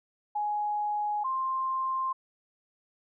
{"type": "tone pair in turn", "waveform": "sine", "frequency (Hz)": [835, 1052], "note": ["G#5", "C6"], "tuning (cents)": [9, 9], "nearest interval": "major third", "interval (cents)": 400, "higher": "second", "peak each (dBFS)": -27, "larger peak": "neither", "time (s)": [[0.35, 1.24], [1.24, 2.13]], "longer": "neither", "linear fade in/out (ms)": 10, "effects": []}